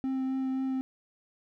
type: tone with vibrato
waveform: triangle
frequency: 263.5 Hz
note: C4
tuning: 12 cents sharp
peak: -26 dBFS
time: 0.04-0.81 s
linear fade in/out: 0 ms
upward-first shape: triangle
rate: 3.8 Hz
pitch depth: 12 cents each way
effects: none